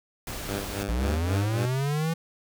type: noise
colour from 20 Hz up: pink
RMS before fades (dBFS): -35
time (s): 0.27-0.83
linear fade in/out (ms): 2
type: tone with tremolo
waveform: 10% pulse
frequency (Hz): 100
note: G2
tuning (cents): +35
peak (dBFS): -20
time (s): 0.48-1.66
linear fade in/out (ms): 5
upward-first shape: sine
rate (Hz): 3.7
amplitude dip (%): 80
type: linear sweep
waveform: square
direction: up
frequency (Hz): 53.7 to 166.9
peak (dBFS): -25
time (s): 0.88-2.14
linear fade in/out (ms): 10
effects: none